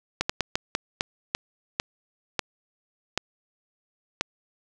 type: slowing click train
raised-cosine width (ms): 0.2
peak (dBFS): -6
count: 11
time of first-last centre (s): 0.21-4.21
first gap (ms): 85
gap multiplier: 1.32
effects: none